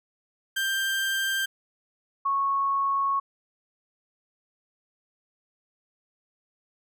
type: tone pair in turn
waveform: 30% pulse / sine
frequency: 1578 / 1102.8 Hz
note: G6 / C#6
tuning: +11 / -9 cents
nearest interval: tritone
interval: 620 cents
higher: first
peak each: -22 dBFS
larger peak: neither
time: 0.56-1.46 / 2.25-3.2 s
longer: second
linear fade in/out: 10 ms
effects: none